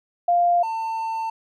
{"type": "tone pair in turn", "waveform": ["sine", "triangle"], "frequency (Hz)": [698.5, 897], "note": ["F5", "A5"], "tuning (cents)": [0, 33], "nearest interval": "major third", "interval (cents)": 433, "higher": "second", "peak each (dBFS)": [-15, -22], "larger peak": "first", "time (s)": [[0.28, 0.63], [0.63, 1.3]], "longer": "second", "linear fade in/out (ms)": 5, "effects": []}